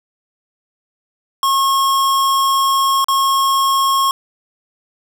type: tone with dropouts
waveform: square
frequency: 1086 Hz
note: C#6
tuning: 36 cents flat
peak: -13 dBFS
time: 1.43-4.11 s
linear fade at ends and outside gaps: 1 ms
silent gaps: 3.044-3.084 s
effects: none